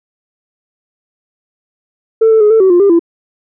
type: tone with pitch steps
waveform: sine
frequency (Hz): 446.5 / 442.2 / 420.1 / 445.2 / 379.2 / 351.5 / 399.7 / 337.6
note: A4 / A4 / G#4 / A4 / F#4 / F4 / G4 / E4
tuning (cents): +25 / +9 / +20 / +20 / +43 / +11 / +34 / +41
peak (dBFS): -3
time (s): 2.21-2.994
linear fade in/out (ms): 10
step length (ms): 98
effects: tanh soft clip ceiling -2 dBFS